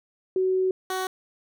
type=tone pair in turn; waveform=sine / 15% pulse; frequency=374.4 / 374.4 Hz; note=F#4 / F#4; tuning=+20 / +20 cents; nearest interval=unison; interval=0 cents; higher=neither; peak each=-20 dBFS; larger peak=neither; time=0.36-0.71 / 0.9-1.07 s; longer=first; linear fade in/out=2 ms; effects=none